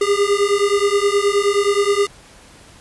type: beating tone pair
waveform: square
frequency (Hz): 400 / 409.5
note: G4 / G#4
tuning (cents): +35 / -24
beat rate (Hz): 9.5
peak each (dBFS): -18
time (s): 0.01-2.07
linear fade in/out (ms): 5
effects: pink hiss -45 dBFS RMS until 2.8 s + resampled to 24000 Hz